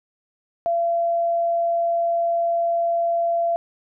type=tone; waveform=sine; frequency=680 Hz; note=F5; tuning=46 cents flat; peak=-18 dBFS; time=0.66-3.56 s; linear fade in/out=0 ms; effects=none